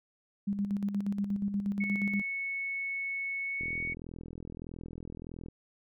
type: tone with tremolo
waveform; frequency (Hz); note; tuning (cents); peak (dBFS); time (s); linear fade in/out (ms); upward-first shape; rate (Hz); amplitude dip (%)
sine; 201.1; G3; +44; -27; 0.47-2.22; 10; square; 8.4; 55
type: tone with pitch glide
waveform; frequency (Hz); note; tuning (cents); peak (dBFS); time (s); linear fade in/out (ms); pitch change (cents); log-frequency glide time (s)
sine; 2207 to 2226; C#7 to C#7; -8 to +7; -32; 1.8-3.94; 10; +15; 3.41-3.81
type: click train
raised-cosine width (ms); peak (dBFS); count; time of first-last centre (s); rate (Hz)
3; -30; 79; 3.61-5.485; 41.6
effects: none